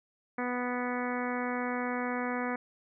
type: harmonic tone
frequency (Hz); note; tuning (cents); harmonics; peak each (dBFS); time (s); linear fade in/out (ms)
246.9; B3; 0; 1 / 2 / 3 / 4 / 5 / 6 / 7 / 8 / 9; -34 / -37 / -39 / -40 / -41 / -42 / -42 / -43 / -44; 0.38-2.56; 5
effects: none